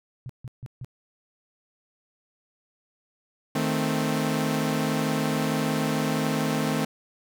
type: tone bursts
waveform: sine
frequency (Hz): 126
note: B2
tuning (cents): +35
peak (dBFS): -33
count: 4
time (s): 0.26-0.846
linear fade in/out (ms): 0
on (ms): 34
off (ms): 150
type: chord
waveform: sawtooth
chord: A diminished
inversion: second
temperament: equal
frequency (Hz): 155.56 / 220 / 261.6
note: Eb3 / A3 / C4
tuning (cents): 0 / 0 / 0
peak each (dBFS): -24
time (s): 3.55-6.85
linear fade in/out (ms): 5
effects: none